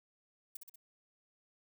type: noise with echo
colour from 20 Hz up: violet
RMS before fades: -44 dBFS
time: 0.55-0.57 s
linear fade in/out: 5 ms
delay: 63 ms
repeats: 3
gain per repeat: -4 dB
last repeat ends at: 0.759 s
effects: none